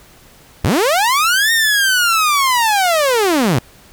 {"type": "linear two-way sweep", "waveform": "sawtooth", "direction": "up then down", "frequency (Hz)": [58.27, 1858, 105.3], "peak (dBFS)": -8, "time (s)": [0.64, 3.59], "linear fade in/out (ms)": 5, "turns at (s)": 1.52, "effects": ["pink hiss -45 dBFS RMS until 3.92 s"]}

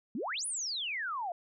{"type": "exponential two-way sweep", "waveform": "sine", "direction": "up then down", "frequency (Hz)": [196.8, 10320, 663], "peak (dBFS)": -33, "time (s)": [0.15, 1.32], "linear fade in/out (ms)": 2, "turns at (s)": 0.46, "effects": []}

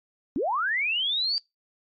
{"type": "linear sweep", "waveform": "sine", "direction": "up", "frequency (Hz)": [227.3, 4699], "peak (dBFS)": -23, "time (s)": [0.36, 1.38], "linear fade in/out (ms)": 0, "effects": ["noise-tail reverb RT60 0.2 s tail -24 dB re dry", "MP3 32 kbps"]}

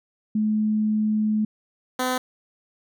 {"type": "tone pair in turn", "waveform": ["sine", "10% pulse"], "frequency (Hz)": [214.4, 254.4], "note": ["A3", "C4"], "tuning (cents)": [-45, -48], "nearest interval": "minor third", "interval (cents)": 297, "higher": "second", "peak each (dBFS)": [-19, -14], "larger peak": "second", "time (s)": [[0.35, 1.45], [1.99, 2.18]], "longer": "first", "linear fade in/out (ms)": 5, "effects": []}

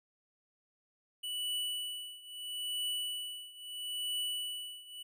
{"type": "tone with tremolo", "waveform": "square", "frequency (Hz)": 2960, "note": "F#7", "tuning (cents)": 0, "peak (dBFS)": -33, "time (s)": [1.23, 5.03], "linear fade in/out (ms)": 10, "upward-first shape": "triangle", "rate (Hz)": 0.76, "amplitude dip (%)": 90, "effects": []}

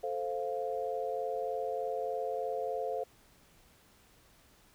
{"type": "chord", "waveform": "sine", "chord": "F major", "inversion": "first", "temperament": "equal", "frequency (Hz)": [440, 523.3, 698.5], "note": ["A4", "C5", "F5"], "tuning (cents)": [0, 0, 0], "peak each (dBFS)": [-37, -36, -37], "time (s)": [0.03, 3.04], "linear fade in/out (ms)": 10, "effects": ["pink hiss -63 dBFS RMS until 4.74 s"]}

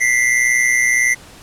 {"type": "tone pair together", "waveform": "square", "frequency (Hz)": [1971.5, 2093], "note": ["B6", "C7"], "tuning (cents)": [-4, 0], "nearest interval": "minor second", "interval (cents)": 104, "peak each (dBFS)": -16, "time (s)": [0, 1.15], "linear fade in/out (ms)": 20, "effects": ["pink hiss -41 dBFS RMS until 1.42 s", "low-pass 11000 Hz 12 dB/octave"]}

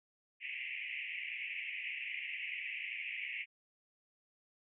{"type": "band-pass noise", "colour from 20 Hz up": "pink", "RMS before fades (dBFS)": -42, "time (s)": [0.4, 3.46], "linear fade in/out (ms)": 50, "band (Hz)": [2000, 2800], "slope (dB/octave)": 96, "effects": []}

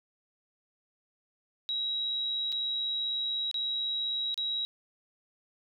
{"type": "tone with dropouts", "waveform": "sine", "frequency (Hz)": 3854, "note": "B7", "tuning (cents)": -43, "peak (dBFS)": -29, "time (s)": [1.69, 4.65], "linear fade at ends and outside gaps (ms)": 0, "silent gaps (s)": [[2.52, 2.525], [3.513, 3.543], [4.343, 4.377]], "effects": []}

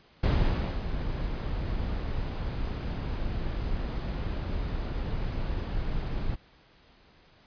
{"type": "noise with ADSR envelope", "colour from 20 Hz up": "brown", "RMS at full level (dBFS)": -21, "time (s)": [0.23, 6.36], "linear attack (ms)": 9, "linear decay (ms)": 560, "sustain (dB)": -10, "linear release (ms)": 20, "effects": ["pink hiss -59 dBFS RMS until 7.46 s", "resampled to 11025 Hz"]}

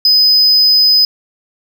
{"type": "tone", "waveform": "triangle", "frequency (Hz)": 5020, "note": "D#8", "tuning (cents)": 15, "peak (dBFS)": -5, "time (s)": [0.05, 1.05], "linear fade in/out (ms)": 2, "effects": []}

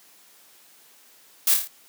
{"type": "noise with echo", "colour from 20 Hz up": "blue", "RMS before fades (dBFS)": -19, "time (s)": [1.47, 1.54], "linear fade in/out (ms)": 2, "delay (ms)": 27, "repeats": 5, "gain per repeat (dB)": -4, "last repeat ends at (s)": 1.675, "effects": ["white hiss -54 dBFS RMS until 1.88 s", "high-pass 200 Hz 12 dB/octave"]}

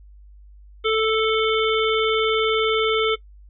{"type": "harmonic tone", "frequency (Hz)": 440, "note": "A4", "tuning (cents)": 0, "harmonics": [1, 3, 5, 7, 8], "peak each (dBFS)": [-19, -24, -26, -27, -28], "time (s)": [0.84, 3.16], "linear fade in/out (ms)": 20, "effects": ["noise-tail reverb RT60 0.1 s tail -21 dB re dry", "added 50 Hz sine -43 dBFS peak until 3.49 s"]}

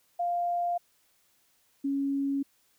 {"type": "tone pair in turn", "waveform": "sine", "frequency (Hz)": [698.5, 277.2], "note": ["F5", "C#4"], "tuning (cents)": [0, 0], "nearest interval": "octave + major third", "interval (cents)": 1600, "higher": "first", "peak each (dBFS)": -26, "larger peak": "neither", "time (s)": [[0.19, 0.78], [1.84, 2.43]], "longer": "neither", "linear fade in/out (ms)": 10, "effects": ["white hiss -68 dBFS RMS until 2.78 s"]}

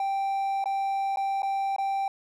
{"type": "tone with dropouts", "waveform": "triangle", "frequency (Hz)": 784, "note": "G5", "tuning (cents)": 0, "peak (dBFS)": -23, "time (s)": [0, 2.08], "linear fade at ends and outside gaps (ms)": 2, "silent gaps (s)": [[0.641, 0.657], [1.16, 1.171], [1.421, 1.43], [1.763, 1.783]], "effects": []}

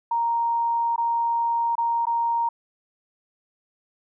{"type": "tone with dropouts", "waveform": "sine", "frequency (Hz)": 932.3, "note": "A#5", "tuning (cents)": 0, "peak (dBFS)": -20, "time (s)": [0.11, 2.49], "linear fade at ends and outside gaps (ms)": 5, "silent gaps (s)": [[0.962, 0.979], [1.754, 1.78], [2.055, 2.068]], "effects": []}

